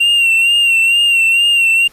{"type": "tone with vibrato", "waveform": "triangle", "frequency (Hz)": 2754, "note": "F7", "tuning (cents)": -25, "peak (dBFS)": -7, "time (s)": [0, 1.88], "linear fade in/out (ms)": 10, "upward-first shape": "sine", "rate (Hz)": 2.2, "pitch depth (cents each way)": 47, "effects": ["pink hiss -46 dBFS RMS until 1.92 s", "resampled to 32000 Hz"]}